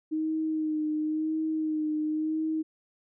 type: tone with vibrato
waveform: sine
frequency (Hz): 311.1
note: D#4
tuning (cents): 0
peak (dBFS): -26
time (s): 0.11-2.63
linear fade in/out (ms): 20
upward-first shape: sine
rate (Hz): 0.95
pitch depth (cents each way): 28
effects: none